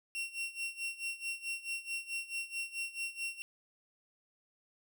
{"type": "tone with tremolo", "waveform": "40% pulse", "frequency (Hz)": 2732, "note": "F7", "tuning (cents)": -39, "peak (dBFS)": -33, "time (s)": [0.15, 3.42], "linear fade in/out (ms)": 0, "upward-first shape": "sine", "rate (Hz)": 4.6, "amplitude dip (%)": 85, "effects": []}